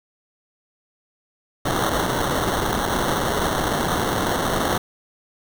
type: noise with sample-and-hold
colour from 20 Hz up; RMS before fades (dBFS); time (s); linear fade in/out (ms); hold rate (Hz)
white; -22; 1.65-4.78; 5; 2450
effects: none